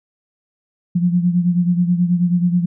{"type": "beating tone pair", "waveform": "sine", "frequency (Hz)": [174.61, 183.91], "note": ["F3", "F#3"], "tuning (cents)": [0, -10], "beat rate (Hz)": 9.3, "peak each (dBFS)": [-14, -20], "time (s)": [0.95, 2.66], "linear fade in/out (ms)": 10, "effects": []}